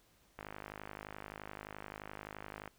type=click train; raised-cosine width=0.5 ms; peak=-29 dBFS; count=119; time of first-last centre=0.39-2.677 s; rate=51.6 Hz; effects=pink hiss -69 dBFS RMS until 2.78 s